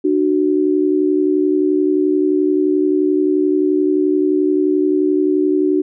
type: tone pair together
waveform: sine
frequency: 300.9 / 372.4 Hz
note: D4 / F#4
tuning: +42 / +11 cents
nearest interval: major third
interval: 369 cents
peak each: -15 dBFS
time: 0.04-5.82 s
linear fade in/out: 10 ms
effects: none